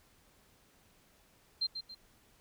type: tone with echo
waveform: sine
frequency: 4159 Hz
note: C8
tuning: 11 cents flat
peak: -29 dBFS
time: 1.61-1.67 s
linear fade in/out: 10 ms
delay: 140 ms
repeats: 2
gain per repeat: -8 dB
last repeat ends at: 1.95 s
effects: pink hiss -66 dBFS RMS until 2.4 s